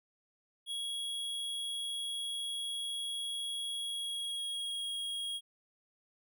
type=tone with pitch glide; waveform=square; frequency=3322 to 3286 Hz; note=G#7 to G#7; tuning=0 to -19 cents; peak=-36 dBFS; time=0.66-5.41 s; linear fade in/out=50 ms; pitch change=-19 cents; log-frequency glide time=3.76-4.9 s; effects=none